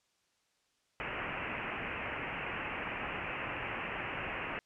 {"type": "low-pass noise", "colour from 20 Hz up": "white", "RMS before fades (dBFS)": -39, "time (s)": [1, 4.59], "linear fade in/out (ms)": 0, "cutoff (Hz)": 2800, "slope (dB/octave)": 96, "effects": ["white hiss -75 dBFS RMS until 4.65 s", "low-pass 7000 Hz 12 dB/octave"]}